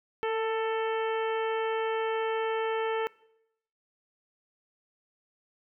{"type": "harmonic tone with a mistuned harmonic", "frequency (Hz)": 443, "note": "A4", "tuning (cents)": 12, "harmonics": [1, 2, 3, 4, 5, 6, 7], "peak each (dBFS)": [-28, -34, -38, -40, -42, -44, -45], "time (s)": [0.23, 3.07], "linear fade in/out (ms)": 0, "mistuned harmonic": 1, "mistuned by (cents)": 18, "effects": ["noise-tail reverb RT60 0.8 s tail -22 dB re dry"]}